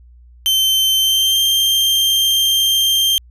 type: tone with pitch glide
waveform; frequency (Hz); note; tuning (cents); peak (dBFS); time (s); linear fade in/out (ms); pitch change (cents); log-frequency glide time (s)
40% pulse; 3100 to 3167; G7 to G7; -20 to +17; -11; 0.46-3.18; 0; +37; 0.98-1.4
effects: added 60 Hz sine -41 dBFS peak until 3.3 s